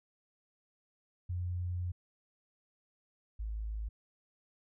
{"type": "tone pair in turn", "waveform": "sine", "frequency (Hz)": [89, 53.63], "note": ["F2", "A1"], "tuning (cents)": [33, -44], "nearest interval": "major sixth", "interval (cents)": 877, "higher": "first", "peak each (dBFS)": [-33, -35], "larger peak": "first", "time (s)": [[1.29, 1.92], [3.39, 3.89]], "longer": "first", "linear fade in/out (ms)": 10, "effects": []}